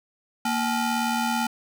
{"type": "ring-modulated tone", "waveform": "30% pulse", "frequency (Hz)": 546, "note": "C#5", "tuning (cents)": -26, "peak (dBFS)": -17, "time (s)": [0.45, 1.47], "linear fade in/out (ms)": 5, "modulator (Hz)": 312, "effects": []}